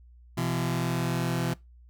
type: tone pair together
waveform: sawtooth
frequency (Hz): 127.24 / 169.7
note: C3 / F3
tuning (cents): -48 / -49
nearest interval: perfect fourth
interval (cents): 499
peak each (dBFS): -25 / -25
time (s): 0.37-1.54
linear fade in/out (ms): 10
effects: noise-tail reverb RT60 0.2 s tail -21 dB re dry + added 60 Hz sine -50 dBFS peak until 1.89 s